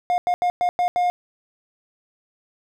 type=tone bursts at uneven times; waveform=triangle; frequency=713 Hz; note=F5; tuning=36 cents sharp; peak=-15 dBFS; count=6; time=0.1-0.18 / 0.27-0.34 / 0.42-0.5 / 0.61-0.69 / 0.79-0.88 / 0.96-1.1 s; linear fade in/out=0 ms; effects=none